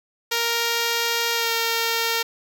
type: tone with pitch glide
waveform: 5% pulse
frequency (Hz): 466.2 to 459.5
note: A#4 to A#4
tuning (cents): 0 to -25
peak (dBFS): -9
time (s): 0.31-2.23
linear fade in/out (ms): 10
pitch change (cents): -25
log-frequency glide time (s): 1.33-1.52
effects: none